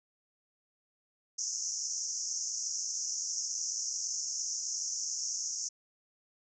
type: band-pass noise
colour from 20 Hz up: white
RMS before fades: -36 dBFS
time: 1.38-5.69 s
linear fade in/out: 10 ms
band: 5400 to 6800 Hz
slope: 96 dB/octave
effects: none